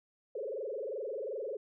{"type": "tone with frequency modulation", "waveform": "sine", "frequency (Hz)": 485.7, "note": "B4", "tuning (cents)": -29, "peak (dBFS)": -35, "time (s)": [0.35, 1.57], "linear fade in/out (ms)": 5, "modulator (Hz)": 22.7, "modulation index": 3.5, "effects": []}